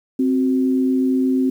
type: tone pair together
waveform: sine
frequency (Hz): 261.6 / 370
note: C4 / F#4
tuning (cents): 0 / 0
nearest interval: tritone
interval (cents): 600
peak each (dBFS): -15 / -24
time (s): 0.19-1.5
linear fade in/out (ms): 5
effects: 8-bit